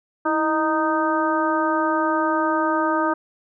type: harmonic tone with a mistuned harmonic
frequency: 310 Hz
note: D#4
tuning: 6 cents flat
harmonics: 1 / 2 / 3 / 4 / 5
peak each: -23 / -25 / -24 / -24 / -28 dBFS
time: 0.25-3.14 s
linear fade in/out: 10 ms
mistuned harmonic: 1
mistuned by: +72 cents
effects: none